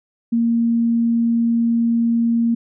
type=tone; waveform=sine; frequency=232.3 Hz; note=A#3; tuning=6 cents flat; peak=-14 dBFS; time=0.32-2.55 s; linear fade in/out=10 ms; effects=none